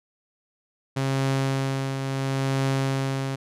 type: tone with tremolo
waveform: sawtooth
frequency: 135 Hz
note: C#3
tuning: 45 cents flat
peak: -17 dBFS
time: 0.96-3.36 s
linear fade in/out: 10 ms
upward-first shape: triangle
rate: 0.73 Hz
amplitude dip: 50%
effects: low-pass 9000 Hz 12 dB/octave